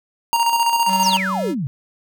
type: tone with tremolo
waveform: square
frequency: 932.3 Hz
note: A#5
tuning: in tune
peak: -14 dBFS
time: 0.33-1.17 s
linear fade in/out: 0 ms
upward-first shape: square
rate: 15 Hz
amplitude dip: 45%
type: tone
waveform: square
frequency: 190.4 Hz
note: F#3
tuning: 50 cents sharp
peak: -24 dBFS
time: 0.86-1.55 s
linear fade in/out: 50 ms
type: exponential sweep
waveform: sine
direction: down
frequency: 6580 to 122.3 Hz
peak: -20 dBFS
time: 1.03-1.67 s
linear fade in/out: 0 ms
effects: none